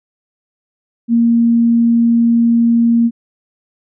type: tone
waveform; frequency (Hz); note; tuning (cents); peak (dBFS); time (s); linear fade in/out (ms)
sine; 233.1; A#3; 0; -8; 1.08-3.11; 50
effects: none